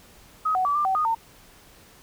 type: tone with pitch steps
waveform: sine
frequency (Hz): 1264 / 744 / 1152 / 1190 / 764 / 1234 / 908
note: D#6 / F#5 / D6 / D6 / G5 / D#6 / A#5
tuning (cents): +27 / +9 / -34 / +22 / -45 / -15 / -46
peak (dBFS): -20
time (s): 0.45-1.15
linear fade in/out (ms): 10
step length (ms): 100
effects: pink hiss -52 dBFS RMS until 2.02 s